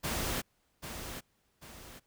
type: noise with echo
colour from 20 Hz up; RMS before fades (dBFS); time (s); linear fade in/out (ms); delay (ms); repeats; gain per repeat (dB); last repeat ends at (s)
pink; -34; 0.03-0.42; 20; 790; 2; -8; 2
effects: pink hiss -74 dBFS RMS until 2.06 s